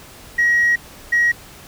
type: tone bursts at uneven times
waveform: sine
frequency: 1900 Hz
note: A#6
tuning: 33 cents sharp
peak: -11 dBFS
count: 2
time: 0.38-0.76 / 1.12-1.32 s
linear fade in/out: 10 ms
effects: tanh soft clip ceiling -9 dBFS + pink hiss -41 dBFS RMS until 1.67 s